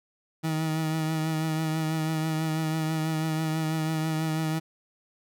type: tone with vibrato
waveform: 30% pulse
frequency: 158.3 Hz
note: D#3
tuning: 30 cents sharp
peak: -23 dBFS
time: 0.43-4.6 s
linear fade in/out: 20 ms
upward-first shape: triangle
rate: 6.1 Hz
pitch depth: 32 cents each way
effects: none